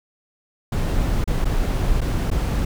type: noise with dropouts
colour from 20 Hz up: brown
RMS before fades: -20 dBFS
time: 0.72-2.65 s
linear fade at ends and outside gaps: 5 ms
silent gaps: 1.242-1.275 / 1.446-1.453 / 2.007-2.014 / 2.303-2.313 s
effects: none